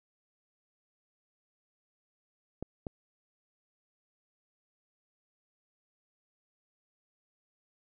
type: clicks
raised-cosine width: 2 ms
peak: -23 dBFS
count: 2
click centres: 2.626 / 2.868 s
effects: none